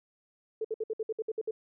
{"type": "tone bursts", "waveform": "sine", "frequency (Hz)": 440, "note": "A4", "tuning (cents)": 0, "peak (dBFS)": -29, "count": 10, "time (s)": [0.61, 1.51], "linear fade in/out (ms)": 5, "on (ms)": 36, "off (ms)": 60, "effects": []}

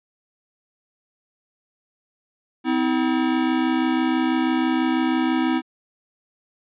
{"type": "tone pair together", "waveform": "square", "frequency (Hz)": [255.4, 321.5], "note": ["C4", "E4"], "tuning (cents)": [-42, -43], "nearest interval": "major third", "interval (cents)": 399, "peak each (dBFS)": -22, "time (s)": [2.64, 5.62], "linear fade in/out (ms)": 50, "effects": ["resampled to 8000 Hz"]}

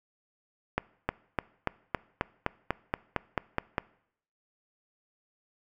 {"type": "accelerating click train", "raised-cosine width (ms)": 0.5, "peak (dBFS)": -11, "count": 13, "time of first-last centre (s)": [0.78, 3.781], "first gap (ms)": 310, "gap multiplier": 0.96, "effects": ["noise-tail reverb RT60 0.7 s tail -22 dB re dry"]}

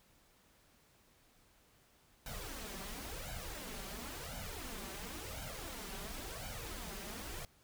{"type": "noise with flanger", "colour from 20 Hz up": "pink", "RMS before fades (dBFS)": -45, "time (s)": [2.26, 7.45], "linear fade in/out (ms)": 2, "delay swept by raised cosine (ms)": [1.3, 5.2], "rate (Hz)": 0.95, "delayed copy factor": 0.75, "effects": ["pink hiss -68 dBFS RMS until 7.63 s"]}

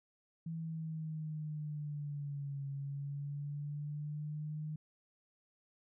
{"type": "linear two-way sweep", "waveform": "sine", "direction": "down then up", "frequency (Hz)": [164.4, 138.59, 154.1], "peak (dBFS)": -38, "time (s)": [0.46, 4.76], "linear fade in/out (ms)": 5, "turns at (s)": 2.67, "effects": []}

